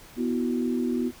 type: chord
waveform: sine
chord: B suspended fourth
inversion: none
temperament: equal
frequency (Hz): 246.9 / 329.6 / 370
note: B3 / E4 / F#4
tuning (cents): 0 / 0 / 0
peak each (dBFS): -25 / -31 / -31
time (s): 0.16-1.12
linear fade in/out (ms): 50
effects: pink hiss -49 dBFS RMS until 1.2 s